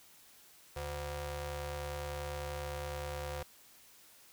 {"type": "ring-modulated tone", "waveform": "sawtooth", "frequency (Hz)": 219.3, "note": "A3", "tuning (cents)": -6, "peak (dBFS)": -31, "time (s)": [0.76, 3.43], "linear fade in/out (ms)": 5, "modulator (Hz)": 294, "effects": ["white hiss -60 dBFS RMS until 4.32 s"]}